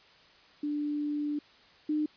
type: tone pair in turn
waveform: sine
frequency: 294.7 / 303.2 Hz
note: D4 / D#4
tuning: +6 / -45 cents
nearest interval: unison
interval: 49 cents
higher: second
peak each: -29 / -26 dBFS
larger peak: second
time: 0.63-1.39 / 1.89-2.06 s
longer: first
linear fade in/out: 5 ms
effects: white hiss -58 dBFS RMS until 2.16 s + resampled to 11025 Hz